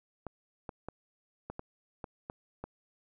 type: clicks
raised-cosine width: 1 ms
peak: -25 dBFS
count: 8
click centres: 0.267 / 0.692 / 0.886 / 1.5 / 1.594 / 2.042 / 2.299 / 2.64 s
effects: none